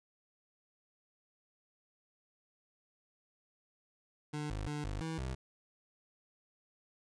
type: tone with pitch steps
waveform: 25% pulse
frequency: 149.6 / 51.8 / 148.3 / 50.5 / 161.6 / 64.7 Hz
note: D3 / G#1 / D3 / G#1 / E3 / C2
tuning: +32 / -4 / +17 / -48 / -34 / -19 cents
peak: -33 dBFS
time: 4.33-5.35 s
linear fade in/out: 10 ms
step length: 170 ms
effects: resampled to 22050 Hz